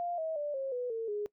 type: tone with pitch steps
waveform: sine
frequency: 698.5 / 640.5 / 587.4 / 538.6 / 493.9 / 452.9 / 415.3 Hz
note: F5 / E5 / D5 / C#5 / B4 / A#4 / G#4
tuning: 0 / -50 / 0 / -50 / 0 / -50 / 0 cents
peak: -32 dBFS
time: 0-1.26 s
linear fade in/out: 0 ms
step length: 180 ms
effects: noise-tail reverb RT60 0.1 s tail -22 dB re dry